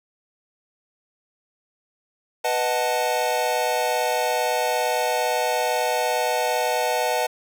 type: chord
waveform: square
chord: B dominant seventh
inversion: none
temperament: equal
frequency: 493.9 / 622.3 / 740 / 880 Hz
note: B4 / D#5 / F#5 / A5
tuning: 0 / 0 / 0 / 0 cents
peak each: -27 dBFS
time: 2.44-7.27 s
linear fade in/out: 10 ms
effects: none